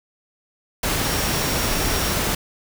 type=tone in noise; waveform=sine; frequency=5588 Hz; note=F8; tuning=in tune; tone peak=-32 dBFS; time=1.04-2.14 s; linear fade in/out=5 ms; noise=pink; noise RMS=-22 dBFS; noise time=0.83-2.35 s; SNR=-13 dB; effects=none